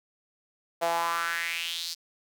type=tone with high-pass filter sweep; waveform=sawtooth; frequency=168.4 Hz; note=E3; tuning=37 cents sharp; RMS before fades=-30 dBFS; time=0.81-1.95 s; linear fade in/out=20 ms; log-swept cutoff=640 to 4900 Hz; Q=4.1; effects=none